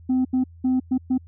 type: tone bursts at uneven times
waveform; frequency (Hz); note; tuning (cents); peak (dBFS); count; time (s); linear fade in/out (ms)
sine; 256.9; C4; -32; -15; 5; 0.09-0.25 / 0.33-0.44 / 0.64-0.8 / 0.91-0.98 / 1.1-1.18; 10
effects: tanh soft clip ceiling -16 dBFS + added 84 Hz sine -43 dBFS peak until 1.27 s